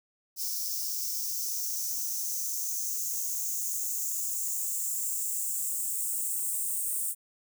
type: noise with high-pass filter sweep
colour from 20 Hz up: violet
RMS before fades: -32 dBFS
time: 0.36-7.15 s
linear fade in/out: 50 ms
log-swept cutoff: 5300 to 8600 Hz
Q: 4.8
effects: none